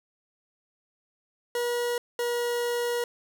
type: tone pair in turn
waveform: 40% pulse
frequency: 481 / 479.3 Hz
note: B4 / A#4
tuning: -46 / +48 cents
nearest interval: unison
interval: 6 cents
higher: first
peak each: -25 dBFS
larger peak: neither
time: 1.55-1.98 / 2.19-3.04 s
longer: second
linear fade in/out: 2 ms
effects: none